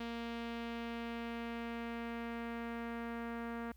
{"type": "tone with low-pass filter sweep", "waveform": "sawtooth", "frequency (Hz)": 233.1, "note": "A#3", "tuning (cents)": 0, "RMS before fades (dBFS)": -42, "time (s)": [0, 3.72], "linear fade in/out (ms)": 5, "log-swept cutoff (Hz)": [3400, 1700], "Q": 1.5, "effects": ["added 60 Hz sine -57 dBFS peak until 3.76 s", "white hiss -73 dBFS RMS until 3.76 s"]}